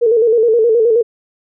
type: tone with vibrato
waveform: sine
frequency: 456.7 Hz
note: A#4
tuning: 36 cents flat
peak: -8 dBFS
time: 0.01-1.03 s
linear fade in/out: 20 ms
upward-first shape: square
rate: 9.5 Hz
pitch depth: 69 cents each way
effects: none